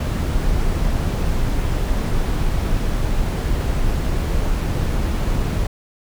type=noise; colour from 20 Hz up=brown; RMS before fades=-19 dBFS; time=0-5.67 s; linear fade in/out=5 ms; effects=none